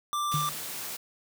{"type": "tone", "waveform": "square", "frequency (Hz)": 1180, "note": "D6", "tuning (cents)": 8, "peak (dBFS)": -28, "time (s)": [0.13, 0.49], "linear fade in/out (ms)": 0}
{"type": "high-pass noise", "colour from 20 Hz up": "white", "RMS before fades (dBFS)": -37, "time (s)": [0.31, 0.97], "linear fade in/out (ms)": 10, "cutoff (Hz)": 100, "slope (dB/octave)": 48}
{"type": "tone with exponential decay", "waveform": "sine", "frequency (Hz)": 149.7, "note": "D3", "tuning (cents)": 33, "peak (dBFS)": -25, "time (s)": [0.34, 0.66], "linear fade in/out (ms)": 2, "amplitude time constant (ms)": 68}
{"effects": []}